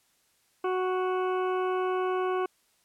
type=harmonic tone; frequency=370 Hz; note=F#4; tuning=in tune; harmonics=1 / 2 / 3 / 4 / 6 / 7 / 8; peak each=-27 / -34 / -33 / -40 / -48 / -48 / -51 dBFS; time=0.64-2.46 s; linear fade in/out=5 ms; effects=white hiss -68 dBFS RMS until 2.84 s + low-pass 12000 Hz 12 dB/octave